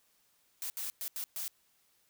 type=noise bursts at uneven times; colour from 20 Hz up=blue; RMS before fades=-38 dBFS; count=5; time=0.62-0.7 / 0.77-0.9 / 1.01-1.08 / 1.16-1.24 / 1.36-1.48 s; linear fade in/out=0 ms; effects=white hiss -71 dBFS RMS until 2.09 s